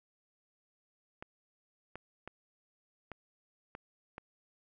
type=clicks; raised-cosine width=0.5 ms; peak=-28 dBFS; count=6; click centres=1.225 / 1.956 / 2.276 / 3.117 / 3.751 / 4.181 s; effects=none